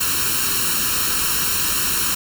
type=noise with comb filter; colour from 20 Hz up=white; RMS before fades=-20 dBFS; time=0-2.15 s; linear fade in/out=10 ms; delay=0.72 ms; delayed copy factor=+0.75; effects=none